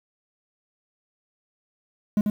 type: tone with echo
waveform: triangle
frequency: 208.8 Hz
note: G#3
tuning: 10 cents sharp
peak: -15 dBFS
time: 2.17-2.21 s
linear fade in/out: 2 ms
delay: 90 ms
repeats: 1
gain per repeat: -3 dB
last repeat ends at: 2.3 s
effects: 8-bit